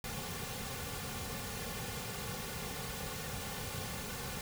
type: noise with comb filter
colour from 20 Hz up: pink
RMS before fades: -41 dBFS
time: 0.04-4.41 s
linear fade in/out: 2 ms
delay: 3.1 ms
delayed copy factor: -0.75
effects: none